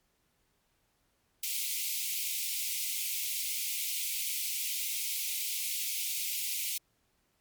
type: high-pass noise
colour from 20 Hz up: white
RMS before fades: -34 dBFS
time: 1.43-6.78 s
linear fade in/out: 5 ms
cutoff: 2100 Hz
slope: 96 dB/octave
effects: pink hiss -74 dBFS RMS until 7.4 s + MP3 96 kbps